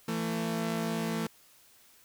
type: tone pair together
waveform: sawtooth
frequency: 167.8 / 224 Hz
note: E3 / A3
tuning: +31 / +31 cents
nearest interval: perfect fourth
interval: 500 cents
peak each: -30 / -28 dBFS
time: 0.08-1.27 s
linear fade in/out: 5 ms
effects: white hiss -60 dBFS RMS until 2.04 s